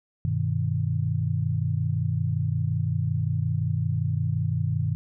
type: chord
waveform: sine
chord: G augmented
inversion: none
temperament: equal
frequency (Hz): 98 / 123.47 / 155.56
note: G2 / B2 / D#3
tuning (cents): 0 / 0 / 0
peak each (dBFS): -27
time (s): 0.25-4.95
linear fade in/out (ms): 0
effects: none